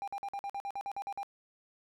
triangle tone bursts, 799 Hz, G5, 33 cents sharp, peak -33 dBFS, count 12, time 0.02-1.231 s, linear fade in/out 0 ms, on 56 ms, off 49 ms, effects none

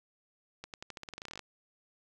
accelerating click train, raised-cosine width 0.2 ms, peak -25 dBFS, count 17, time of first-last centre 0.64-1.393 s, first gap 98 ms, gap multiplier 0.89, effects 10-bit

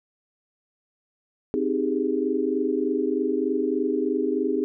sine chord, Ab major seventh, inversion first, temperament equal, 261.6 / 311.1 / 392 / 415.3 Hz, C4 / Eb4 / G4 / Ab4, 0 / 0 / 0 / 0 cents, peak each -27 dBFS, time 1.54-4.64 s, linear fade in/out 0 ms, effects none

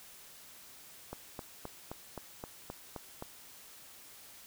click train, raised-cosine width 1 ms, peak -26 dBFS, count 9, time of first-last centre 1.13-3.224 s, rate 3.82 Hz, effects white hiss -54 dBFS RMS until 4.46 s

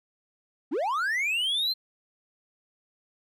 triangle linear sweep, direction up, 228.6 to 4200 Hz, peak -23 dBFS, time 0.71-1.74 s, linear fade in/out 20 ms, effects none

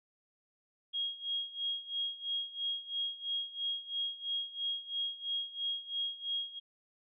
sine tone with tremolo, 3275 Hz, G#7, 25 cents flat, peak -31 dBFS, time 0.93-6.6 s, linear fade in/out 20 ms, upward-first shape sine, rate 3 Hz, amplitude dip 85%, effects none

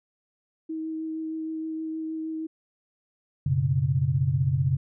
sine tone with vibrato, 318.3 Hz, D#4, 39 cents sharp, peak -29 dBFS, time 0.69-2.47 s, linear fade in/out 10 ms, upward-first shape triangle, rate 6.4 Hz, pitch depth 12 cents each way
sine chord, F# suspended fourth, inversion none, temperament equal with one note detuned, 92.5 / 122.9 / 138.59 Hz, F#2 / B2 / C#3, 0 / -8 / 0 cents, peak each -29 / -26 / -23 dBFS, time 3.46-4.77 s, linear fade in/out 5 ms
effects none

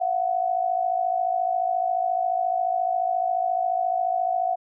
sine tone pair together, 685.7 / 740 Hz, F5 / F#5, -32 / 0 cents, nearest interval minor second, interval 132 cents, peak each -25 / -23 dBFS, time 0-4.56 s, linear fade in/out 20 ms, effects none

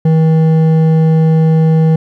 sine tone with hard clipping, 160 Hz, D#3, 49 cents sharp, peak -8 dBFS, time 0.05-1.96 s, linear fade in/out 5 ms, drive 8 dB, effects none

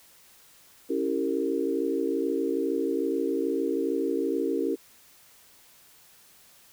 sine chord, C# diminished seventh, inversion none, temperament equal with one note detuned, 277.2 / 329.6 / 392 / 458.7 Hz, C#4 / E4 / G4 / Bb4, 0 / 0 / 0 / -28 cents, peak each -30 dBFS, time 0.89-4.76 s, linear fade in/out 20 ms, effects white hiss -56 dBFS RMS until 6.72 s

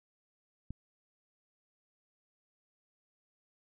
click, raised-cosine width 5 ms, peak -28 dBFS, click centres 0.706 s, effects none

